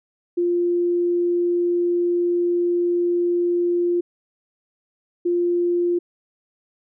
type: tone bursts at uneven times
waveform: sine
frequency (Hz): 349.2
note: F4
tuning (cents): 0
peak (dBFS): -17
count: 2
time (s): 0.37-4.01 / 5.25-5.99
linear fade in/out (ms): 10
effects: none